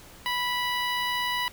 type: tone with notch filter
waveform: 15% pulse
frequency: 984 Hz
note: B5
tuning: 7 cents flat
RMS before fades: -28 dBFS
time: 0.26-1.48 s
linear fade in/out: 0 ms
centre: 8200 Hz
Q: 1
effects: pink hiss -49 dBFS RMS until 1.52 s